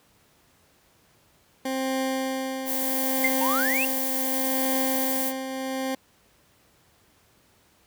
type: tone with tremolo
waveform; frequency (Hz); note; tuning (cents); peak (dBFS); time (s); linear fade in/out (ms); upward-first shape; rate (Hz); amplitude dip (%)
20% pulse; 263.8; C4; +14; -19; 1.65-5.95; 5; triangle; 0.72; 55
type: noise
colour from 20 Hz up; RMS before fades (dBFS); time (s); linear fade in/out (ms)
violet; -28; 2.65-5.33; 50
type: tone with exponential decay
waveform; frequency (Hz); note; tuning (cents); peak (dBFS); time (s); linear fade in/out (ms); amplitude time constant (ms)
sine; 2093; C7; 0; -16; 3.24-3.36; 5; 26
type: exponential sweep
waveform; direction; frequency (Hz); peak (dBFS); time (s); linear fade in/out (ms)
triangle; up; 880 to 2794; -23; 3.41-3.85; 2
effects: pink hiss -61 dBFS RMS until 7.86 s + high-pass 60 Hz 12 dB/octave